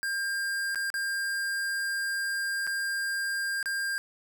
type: tone with dropouts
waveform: square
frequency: 1601 Hz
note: G6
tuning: 36 cents sharp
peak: -29 dBFS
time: 0.03-3.98 s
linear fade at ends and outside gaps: 0 ms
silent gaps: 0.747-0.757 / 0.902-0.941 / 2.668-2.674 / 3.628-3.658 s
effects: none